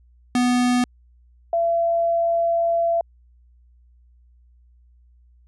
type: tone pair in turn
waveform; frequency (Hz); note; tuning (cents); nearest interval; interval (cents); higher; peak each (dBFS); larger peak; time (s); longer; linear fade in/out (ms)
square / sine; 246.9 / 675.7; B3 / E5; 0 / +43; octave + perfect fourth; 1743; second; -17; neither; 0.35-0.84 / 1.53-3.01; second; 2
effects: added 60 Hz sine -51 dBFS peak until 5.47 s + resampled to 24000 Hz